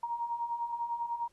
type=beating tone pair; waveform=sine; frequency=932.3 / 942.3 Hz; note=A#5 / A#5; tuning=0 / +18 cents; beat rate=10 Hz; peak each=-39 / -33 dBFS; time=0.03-1.28 s; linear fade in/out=5 ms; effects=pink hiss -71 dBFS RMS until 1.32 s + AAC 32 kbps